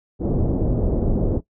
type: low-pass noise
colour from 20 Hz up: pink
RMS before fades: -20 dBFS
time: 0.19-1.41 s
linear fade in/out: 50 ms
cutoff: 530 Hz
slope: 24 dB/octave
effects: noise-tail reverb RT60 0.1 s tail -17 dB re dry